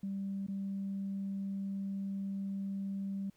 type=tone with dropouts; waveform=sine; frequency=196 Hz; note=G3; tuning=in tune; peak=-34 dBFS; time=0.03-3.3 s; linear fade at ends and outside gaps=5 ms; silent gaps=0.467-0.483 s; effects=tanh soft clip ceiling -30 dBFS + pink hiss -72 dBFS RMS until 3.36 s